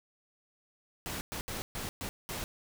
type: noise bursts at uneven times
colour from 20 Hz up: pink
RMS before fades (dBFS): -38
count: 6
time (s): 1.06-1.21 / 1.32-1.41 / 1.48-1.62 / 1.75-1.89 / 2.01-2.09 / 2.29-2.44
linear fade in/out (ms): 0
effects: none